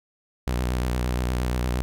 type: tone with vibrato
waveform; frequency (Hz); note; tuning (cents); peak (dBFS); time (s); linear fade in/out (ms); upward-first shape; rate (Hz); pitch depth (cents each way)
sawtooth; 61.74; B1; 0; -19; 0.47-1.82; 0; square; 8.6; 42
effects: none